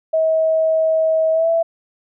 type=tone with pitch glide; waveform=sine; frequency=640 to 663.3 Hz; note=D#5 to E5; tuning=+49 to +11 cents; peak=-13 dBFS; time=0.13-1.63 s; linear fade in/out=10 ms; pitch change=+62 cents; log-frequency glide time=1.32-1.49 s; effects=none